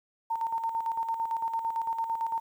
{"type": "tone with tremolo", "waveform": "sine", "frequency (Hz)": 910, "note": "A#5", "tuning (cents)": -42, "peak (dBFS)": -26, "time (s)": [0.3, 2.4], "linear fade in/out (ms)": 10, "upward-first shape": "square", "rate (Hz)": 8.9, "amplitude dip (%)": 55, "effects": ["10-bit"]}